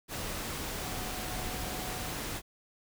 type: tone in noise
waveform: sine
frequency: 736 Hz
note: F#5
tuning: 9 cents flat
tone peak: -45 dBFS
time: 0.8-2.14 s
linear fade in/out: 50 ms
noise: pink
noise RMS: -37 dBFS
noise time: 0.08-2.42 s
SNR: -11 dB
effects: none